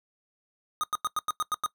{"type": "tone bursts", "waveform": "square", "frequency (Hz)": 1241, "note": "D#6", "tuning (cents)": -5, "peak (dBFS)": -26, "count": 8, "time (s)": [0.81, 1.661], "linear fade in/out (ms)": 0, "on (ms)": 25, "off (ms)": 93, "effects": ["noise-tail reverb RT60 0.1 s tail -19 dB re dry"]}